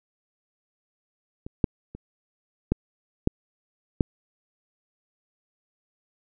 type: clicks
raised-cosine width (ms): 3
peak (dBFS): -23 / -6 / -25 / -8 / -6 / -6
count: 6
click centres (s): 1.465 / 1.642 / 1.95 / 2.72 / 3.274 / 4.008
effects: none